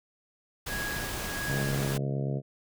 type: noise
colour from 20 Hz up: pink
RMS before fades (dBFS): -35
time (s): 0.66-1.98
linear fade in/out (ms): 10
type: tone with tremolo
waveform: triangle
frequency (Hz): 1655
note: G#6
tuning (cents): -6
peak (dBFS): -31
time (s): 0.67-1.96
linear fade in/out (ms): 50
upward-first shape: sine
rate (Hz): 1.5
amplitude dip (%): 75
type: harmonic tone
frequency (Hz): 68.8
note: C#2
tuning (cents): -12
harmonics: 2 / 3 / 4 / 5 / 6 / 7 / 8 / 9 / 10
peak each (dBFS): -29 / -37 / -41 / -42 / -40 / -42 / -46 / -42 / -49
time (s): 1.47-2.42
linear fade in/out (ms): 50
effects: none